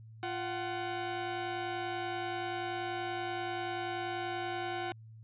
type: tone pair together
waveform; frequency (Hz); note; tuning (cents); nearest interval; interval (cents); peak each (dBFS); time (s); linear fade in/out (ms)
sawtooth; 349.8 / 750; F4 / F#5; +3 / +23; octave + minor second; 1320; -34 / -33; 0.23-4.92; 0
effects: added 111 Hz sine -49 dBFS peak until 5.23 s + resampled to 8000 Hz